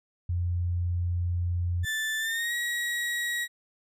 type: tone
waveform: sine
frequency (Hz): 87.7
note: F2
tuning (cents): +8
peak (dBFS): -25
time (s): 0.29-1.85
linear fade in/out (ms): 5
type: tone with pitch glide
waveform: 35% pulse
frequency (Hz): 1760 to 1908.2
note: A6 to A#6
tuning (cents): 0 to +40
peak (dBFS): -26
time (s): 1.83-3.48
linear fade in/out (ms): 50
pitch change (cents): +140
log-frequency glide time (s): 2.19-2.54
effects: resampled to 32000 Hz